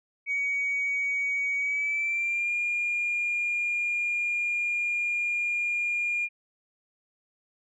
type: tone with pitch glide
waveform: sine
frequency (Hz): 2253 to 2415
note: C#7 to D7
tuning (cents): +28 to +48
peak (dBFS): -24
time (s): 0.26-6.29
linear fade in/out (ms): 50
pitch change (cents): +120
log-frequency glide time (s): 1.57-2.53
effects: tanh soft clip ceiling -21 dBFS